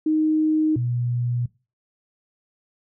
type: tone pair in turn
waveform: sine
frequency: 311.1 / 121.34 Hz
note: D#4 / B2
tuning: 0 / -30 cents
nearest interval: octave + major third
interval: 1630 cents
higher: first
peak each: -17 / -21 dBFS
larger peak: first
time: 0.06-0.76 / 0.76-1.46 s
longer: neither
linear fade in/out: 5 ms
effects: noise-tail reverb RT60 0.3 s tail -20 dB re dry